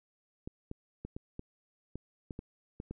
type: clicks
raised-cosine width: 3 ms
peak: -27 dBFS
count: 10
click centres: 0.475 / 0.714 / 1.05 / 1.165 / 1.394 / 1.956 / 2.308 / 2.391 / 2.801 / 2.91 s
effects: none